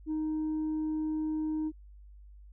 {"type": "tone", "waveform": "sine", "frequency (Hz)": 310.6, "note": "D#4", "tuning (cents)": -3, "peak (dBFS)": -27, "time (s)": [0.06, 1.72], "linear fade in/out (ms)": 50, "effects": ["tanh soft clip ceiling -28 dBFS", "added 50 Hz sine -49 dBFS peak until 2.52 s"]}